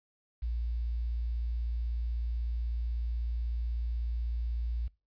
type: tone with quantisation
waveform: sine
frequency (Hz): 58.1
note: A#1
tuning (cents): -5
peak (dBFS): -30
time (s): 0.42-4.88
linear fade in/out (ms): 10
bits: 10
effects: noise-tail reverb RT60 0.3 s tail -23 dB re dry + resampled to 11025 Hz